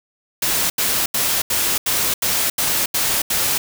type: noise bursts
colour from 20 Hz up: white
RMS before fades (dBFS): -19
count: 9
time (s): 0.42-3.58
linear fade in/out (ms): 5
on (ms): 280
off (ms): 80
effects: none